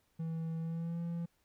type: tone with pitch glide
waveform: triangle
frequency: 163 to 169.63 Hz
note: E3 to E3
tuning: -19 to +50 cents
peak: -33 dBFS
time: 0.19-1.26 s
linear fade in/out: 10 ms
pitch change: +69 cents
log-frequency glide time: 0.6-1 s
effects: pink hiss -75 dBFS RMS until 1.44 s